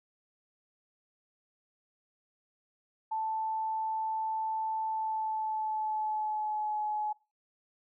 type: tone with pitch glide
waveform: sine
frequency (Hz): 880 to 848.1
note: A5 to G#5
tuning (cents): 0 to +36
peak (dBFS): -30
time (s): 3.11-7.13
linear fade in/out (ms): 10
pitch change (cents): -64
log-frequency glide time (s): 4.88-6.82
effects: noise-tail reverb RT60 0.3 s tail -22 dB re dry